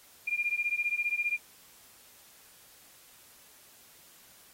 sine beating tone pair, 2400 / 2415 Hz, D7 / D7, +37 / +48 cents, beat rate 15 Hz, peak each -31 dBFS, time 0.27-1.38 s, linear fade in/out 10 ms, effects white hiss -57 dBFS RMS until 4.53 s + AAC 48 kbps

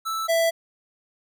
square tone pair in turn, 1318.5 / 662.5 Hz, E6 / E5, 0 / +9 cents, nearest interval octave, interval 1191 cents, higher first, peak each -26 / -19 dBFS, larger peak second, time 0.05-0.28 / 0.28-0.51 s, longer neither, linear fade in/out 20 ms, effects none

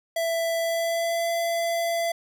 square tone with pitch glide, 664 to 675.6 Hz, E5 to E5, +12 to +42 cents, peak -24 dBFS, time 0.16-2.12 s, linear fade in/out 5 ms, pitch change +30 cents, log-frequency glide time 0.6-1.27 s, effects none

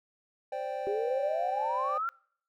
triangle chord, C suspended second, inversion none, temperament equal, 523.3 / 587.3 / 784 Hz, C5 / D5 / G5, 0 / 0 / 0 cents, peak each -35 dBFS, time 0.52-1.98 s, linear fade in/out 5 ms
sine exponential sweep, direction up, 392 to 1396.9 Hz, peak -29 dBFS, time 0.87-2.09 s, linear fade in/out 0 ms
effects noise-tail reverb RT60 0.6 s tail -26 dB re dry

